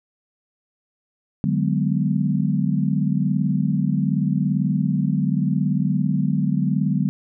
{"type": "chord", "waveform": "sine", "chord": "G# half-diminished seventh", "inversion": "second", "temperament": "just", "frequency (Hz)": [149.51, 186.89, 207.7, 249.2], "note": ["D3", "F#3", "G#3", "B3"], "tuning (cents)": [31, 18, 0, 16], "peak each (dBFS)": [-22, -22, -24, -26], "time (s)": [1.44, 7.09], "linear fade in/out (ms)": 0, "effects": []}